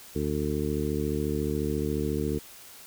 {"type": "harmonic tone", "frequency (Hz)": 74.2, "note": "D2", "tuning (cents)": 18, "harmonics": [1, 2, 3, 4, 5, 6], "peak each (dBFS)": [-33, -33, -33, -33, -33, -33], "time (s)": [0.15, 2.39], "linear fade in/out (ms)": 10, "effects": ["white hiss -48 dBFS RMS until 2.86 s"]}